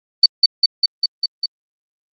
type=tone with echo; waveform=sine; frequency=4536 Hz; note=C#8; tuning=39 cents sharp; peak=-4 dBFS; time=0.23-0.26 s; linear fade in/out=5 ms; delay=200 ms; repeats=6; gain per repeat=-2 dB; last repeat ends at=1.46 s; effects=Opus 32 kbps